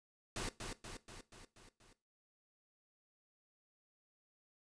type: noise with echo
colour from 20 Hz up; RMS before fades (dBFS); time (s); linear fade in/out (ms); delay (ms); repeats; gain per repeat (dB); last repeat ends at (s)
pink; -41; 0.36-0.49; 2; 240; 6; -4; 1.93
effects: noise-tail reverb RT60 0.3 s tail -17 dB re dry + resampled to 22050 Hz